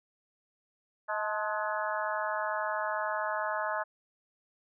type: harmonic tone with a mistuned harmonic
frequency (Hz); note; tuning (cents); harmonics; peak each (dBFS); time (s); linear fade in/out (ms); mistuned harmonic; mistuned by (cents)
211.1; G#3; +29; 3 / 4 / 5 / 6 / 7 / 8; -35 / -36 / -37 / -38 / -38 / -39; 1.08-3.84; 20; 4; +54
effects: none